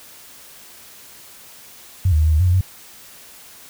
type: tone with pitch steps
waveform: sine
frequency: 92.6 / 77.1 / 77.7 / 78.7 / 76.5 / 91.3 / 88.6 / 93.5 Hz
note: F#2 / D#2 / D#2 / D#2 / D#2 / F#2 / F2 / F#2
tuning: +2 / -15 / -2 / +20 / -29 / -23 / +25 / +19 cents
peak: -12 dBFS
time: 2.05-2.61 s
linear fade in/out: 5 ms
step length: 70 ms
effects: white hiss -43 dBFS RMS until 3.69 s